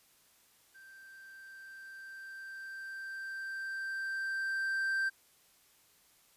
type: tone with level ramp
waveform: triangle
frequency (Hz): 1568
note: G6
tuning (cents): 0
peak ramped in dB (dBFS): -51 to -27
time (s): 0.74-5.1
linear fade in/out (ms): 20
effects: white hiss -66 dBFS RMS until 6.36 s + resampled to 32000 Hz